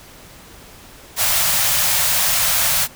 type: band-stop noise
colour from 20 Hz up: white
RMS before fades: -17 dBFS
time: 1.16-2.88 s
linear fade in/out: 50 ms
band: 180 to 550 Hz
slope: 48 dB/octave
effects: pink hiss -42 dBFS RMS until 2.95 s